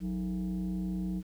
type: tone with frequency modulation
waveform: sine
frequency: 183.4 Hz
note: F#3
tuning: 15 cents flat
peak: -29 dBFS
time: 0-1.23 s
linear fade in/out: 50 ms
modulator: 132 Hz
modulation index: 0.7
effects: tanh soft clip ceiling -28 dBFS + 10-bit